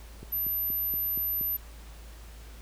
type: click train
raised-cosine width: 3 ms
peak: -29 dBFS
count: 6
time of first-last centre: 0.23-1.412 s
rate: 4.23 Hz
type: tone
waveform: sine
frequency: 12150 Hz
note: F#9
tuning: 45 cents sharp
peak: -27 dBFS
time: 0.32-1.57 s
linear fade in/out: 10 ms
effects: added 55 Hz sine -44 dBFS peak until 2.61 s + pink hiss -53 dBFS RMS until 2.61 s